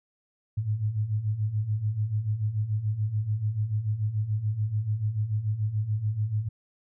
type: beating tone pair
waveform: sine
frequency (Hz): 102.5 / 109.4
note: G#2 / A2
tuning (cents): -22 / -9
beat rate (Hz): 6.9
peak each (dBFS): -31 / -26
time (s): 0.57-6.49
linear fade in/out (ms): 10
effects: none